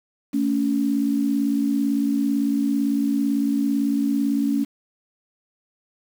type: tone pair together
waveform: sine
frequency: 222.7 / 280.6 Hz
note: A3 / C#4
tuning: +21 / +21 cents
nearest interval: major third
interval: 400 cents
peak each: -23 / -20 dBFS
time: 0.33-4.65 s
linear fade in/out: 20 ms
effects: 7-bit